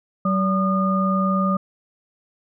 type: tone cluster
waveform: sine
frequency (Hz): 190.5 / 574 / 1219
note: G3 / D5 / D#6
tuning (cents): -49 / -40 / -36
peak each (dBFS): -19 / -27 / -22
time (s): 0.25-1.57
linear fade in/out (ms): 5
effects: none